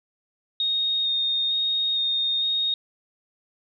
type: tone with vibrato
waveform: sine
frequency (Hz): 3704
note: A#7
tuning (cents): -12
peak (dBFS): -21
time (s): 0.6-2.74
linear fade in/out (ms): 2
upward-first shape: square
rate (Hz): 1.1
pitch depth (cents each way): 9
effects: none